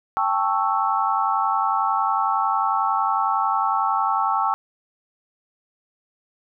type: chord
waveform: sine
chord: A dominant seventh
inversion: third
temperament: equal with one note detuned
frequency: 789 / 880 / 1108.7 / 1318.5 Hz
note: G5 / A5 / C#6 / E6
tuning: +11 / 0 / 0 / 0 cents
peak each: -24 dBFS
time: 0.17-4.54 s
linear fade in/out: 0 ms
effects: none